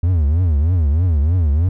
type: tone with vibrato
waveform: triangle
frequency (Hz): 80.6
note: E2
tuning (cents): -38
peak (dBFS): -10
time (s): 0.03-1.69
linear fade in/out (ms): 5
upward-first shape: triangle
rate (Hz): 3.2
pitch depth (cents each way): 280
effects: none